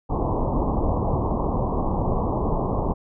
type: low-pass noise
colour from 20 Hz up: pink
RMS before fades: -23 dBFS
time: 0.09-2.94 s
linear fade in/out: 20 ms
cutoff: 1100 Hz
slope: 96 dB/octave
effects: none